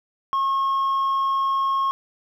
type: tone with hard clipping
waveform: triangle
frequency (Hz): 1085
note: C#6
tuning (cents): -37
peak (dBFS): -18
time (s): 0.33-1.91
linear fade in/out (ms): 0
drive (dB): 1
effects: none